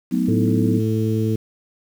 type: chord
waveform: sine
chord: B dominant seventh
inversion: second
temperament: equal with one note detuned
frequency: 185 / 220 / 249.1 / 311.1 Hz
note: F#3 / A3 / B3 / D#4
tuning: 0 / 0 / +15 / 0 cents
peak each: -22 / -25 / -20 / -25 dBFS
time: 0.11-0.8 s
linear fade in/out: 20 ms
type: harmonic tone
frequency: 110 Hz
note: A2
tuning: in tune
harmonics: 1 / 2 / 3 / 4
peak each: -20 / -23 / -25 / -26 dBFS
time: 0.28-1.36 s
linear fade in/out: 5 ms
effects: 7-bit